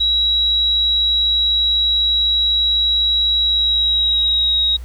sine tone with pitch glide, 3876 to 3798 Hz, B7 to A#7, -33 to +32 cents, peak -13 dBFS, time 0-4.77 s, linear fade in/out 10 ms, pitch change -35 cents, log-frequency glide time 3.41-4.61 s, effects added 60 Hz sine -28 dBFS peak until 4.84 s + pink hiss -48 dBFS RMS until 4.84 s

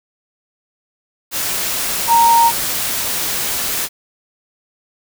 sine tone in noise, 929 Hz, A#5, 6 cents flat, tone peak -8 dBFS, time 2.07-2.52 s, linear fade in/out 50 ms, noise white, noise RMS -20 dBFS, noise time 1.31-3.89 s, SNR +9 dB, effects none

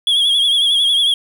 triangle tone with vibrato, 3322 Hz, G#7, in tune, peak -10 dBFS, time 0.07-1.14 s, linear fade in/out 2 ms, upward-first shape triangle, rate 11 Hz, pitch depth 75 cents each way, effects 7-bit

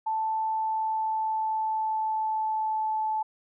sine tone with pitch glide, 880 to 869.4 Hz, A5 to A5, 0 to -21 cents, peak -25 dBFS, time 0.06-3.23 s, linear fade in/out 10 ms, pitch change -21 cents, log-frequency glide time 0.47-3.11 s, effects none

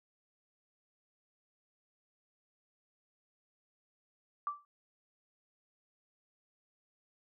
sine tone with exponential decay, 1167 Hz, D6, 11 cents flat, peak -29 dBFS, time 4.47-4.65 s, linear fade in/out 1 ms, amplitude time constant 38 ms, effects none

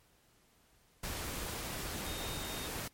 sine tone in noise, 3700 Hz, A#7, 14 cents flat, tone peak -46 dBFS, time 2.06-2.67 s, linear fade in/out 5 ms, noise pink, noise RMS -40 dBFS, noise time 1.03-2.88 s, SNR -9 dB, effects pink hiss -68 dBFS RMS until 2.93 s + MP3 64 kbps

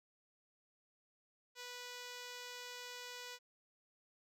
5% pulse tone, 491.8 Hz, B4, 7 cents flat, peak -35 dBFS, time 1.55-3.39 s, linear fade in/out 50 ms, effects low-pass 12000 Hz 12 dB/octave

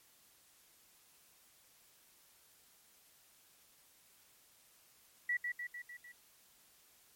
sine tone with echo, 1947 Hz, B6, 25 cents flat, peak -31 dBFS, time 5.29-5.37 s, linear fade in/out 5 ms, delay 150 ms, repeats 5, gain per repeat -4 dB, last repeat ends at 6.12 s, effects white hiss -66 dBFS RMS until 7.15 s + MP3 64 kbps

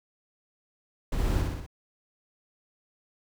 brown noise with echo, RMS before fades -29 dBFS, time 1.12-1.42 s, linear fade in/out 5 ms, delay 61 ms, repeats 4, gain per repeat -3 dB, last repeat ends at 1.664 s, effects none

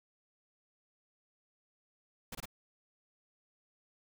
pink noise bursts, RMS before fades -43 dBFS, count 3, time 2.32-2.456 s, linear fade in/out 5 ms, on 30 ms, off 23 ms, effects none

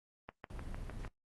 click train, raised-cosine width 0.5 ms, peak -29 dBFS, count 6, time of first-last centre 0.29-1.049 s, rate 6.59 Hz
brown noise, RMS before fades -44 dBFS, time 0.5-1.08 s, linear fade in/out 2 ms
effects noise-tail reverb RT60 0.1 s tail -17 dB re dry + Opus 32 kbps

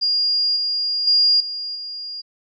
sine tone with level steps, 4830 Hz, D8, 48 cents sharp, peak -16 / -19 / -12 / -25 / -28 dBFS, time 0.01-2.22 s, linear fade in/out 20 ms, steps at 0.56 / 1.07 / 1.4 / 1.75 s, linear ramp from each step 5 ms, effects none

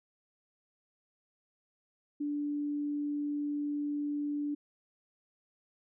sine tone, 291.9 Hz, D4, 10 cents flat, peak -31 dBFS, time 2.2-4.55 s, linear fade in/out 10 ms, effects none

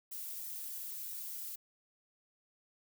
violet noise with flanger, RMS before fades -43 dBFS, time 0.11-1.56 s, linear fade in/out 10 ms, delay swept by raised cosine 2 to 3 ms, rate 3.1 Hz, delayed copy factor +0.85, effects none

